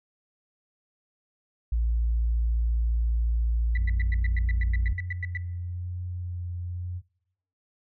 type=tone; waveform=sine; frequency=57.2 Hz; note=A#1; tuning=32 cents flat; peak=-21 dBFS; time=1.72-4.93 s; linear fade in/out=5 ms
type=tone with vibrato; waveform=sine; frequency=88.7 Hz; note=F2; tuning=27 cents sharp; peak=-30 dBFS; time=3.75-7.02 s; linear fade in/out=50 ms; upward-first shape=sine; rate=0.99 Hz; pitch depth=16 cents each way
type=tone bursts; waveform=sine; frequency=1975.5 Hz; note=B6; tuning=in tune; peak=-29 dBFS; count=14; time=3.75-5.373 s; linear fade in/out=2 ms; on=24 ms; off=99 ms
effects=noise-tail reverb RT60 0.8 s tail -21 dB re dry + tanh soft clip ceiling -18 dBFS